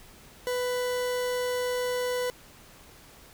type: tone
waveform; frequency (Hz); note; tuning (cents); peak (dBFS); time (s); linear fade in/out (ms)
40% pulse; 496.2; B4; +8; -26; 0.47-2.3; 0
effects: pink hiss -52 dBFS RMS until 3.33 s